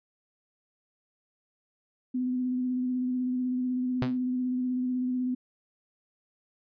sine tone with vibrato, 252.1 Hz, B3, 36 cents sharp, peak -26 dBFS, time 2.14-5.35 s, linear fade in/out 10 ms, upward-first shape square, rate 16 Hz, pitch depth 15 cents each way
sawtooth tone with exponential decay, 127.5 Hz, C3, 44 cents flat, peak -19 dBFS, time 4.02-4.18 s, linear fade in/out 0 ms, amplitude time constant 33 ms
effects resampled to 11025 Hz

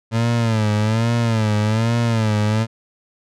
30% pulse tone with vibrato, 111.5 Hz, A2, 23 cents sharp, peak -13 dBFS, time 0.11-2.67 s, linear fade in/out 50 ms, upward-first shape sine, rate 1.2 Hz, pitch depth 99 cents each way, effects low-pass 7000 Hz 12 dB/octave

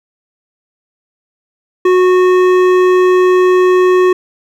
sine tone with hard clipping, 366.5 Hz, F#4, 16 cents flat, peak -8 dBFS, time 1.85-4.13 s, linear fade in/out 5 ms, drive 12 dB, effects none

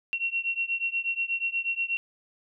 sine beating tone pair, 2728 / 2736.3 Hz, F7 / F7, -41 / -36 cents, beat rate 8.3 Hz, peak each -29 / -30 dBFS, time 0.13-1.97 s, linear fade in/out 0 ms, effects none

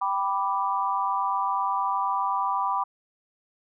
sine chord, G major, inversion none, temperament equal, 784 / 987.8 / 1174.7 Hz, G5 / B5 / D6, 0 / 0 / 0 cents, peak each -29 / -26 / -28 dBFS, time 0.01-2.84 s, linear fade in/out 10 ms, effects none

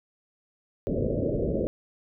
white low-pass noise, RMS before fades -27 dBFS, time 0.87-1.67 s, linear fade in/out 0 ms, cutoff 600 Hz, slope 96 dB/octave, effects none

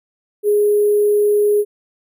sine tone with sample-and-hold, 414.8 Hz, G#4, 2 cents flat, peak -11 dBFS, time 0.43-1.65 s, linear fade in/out 50 ms, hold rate 11025 Hz, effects none

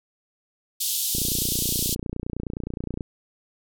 white band-pass noise, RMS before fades -26 dBFS, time 0.8-1.95 s, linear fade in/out 10 ms, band 3100 to 16000 Hz, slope 48 dB/octave
click train, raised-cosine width 3 ms, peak -17 dBFS, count 56, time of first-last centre 1.15-3.008 s, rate 29.6 Hz
effects none

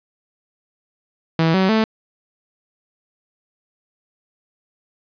sawtooth tone with pitch steps, 162.9 / 189.3 / 220 Hz, E3 / F#3 / A3, -20 / +40 / 0 cents, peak -10 dBFS, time 1.39-1.84 s, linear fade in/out 2 ms, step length 150 ms, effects resampled to 11025 Hz + 8-bit

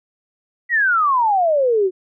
sine exponential sweep, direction down, 1972 to 358.5 Hz, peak -13 dBFS, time 0.69-1.91 s, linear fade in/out 50 ms, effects none

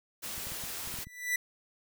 white noise, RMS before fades -39 dBFS, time 0.22-1.05 s, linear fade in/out 20 ms
clicks, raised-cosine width 5 ms, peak -34 dBFS, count 8, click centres 0.38 / 0.47 / 0.52 / 0.638 / 0.874 / 0.941 / 0.988 / 1.07 s
45% pulse tone with exponential growth, 1975.5 Hz, B6, in tune, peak -25 dBFS, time 0.97-1.36 s, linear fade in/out 5 ms, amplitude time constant 83 ms
effects none

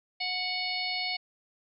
harmonic tone with a mistuned harmonic, 731 Hz, F#5, 21 cents flat, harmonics 1 / 3 / 4 / 5 / 6 / 7, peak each -38 / -34 / -40 / -41 / -33 / -42 dBFS, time 0.2-1.17 s, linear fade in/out 10 ms, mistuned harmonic 3, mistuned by +25 cents, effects none

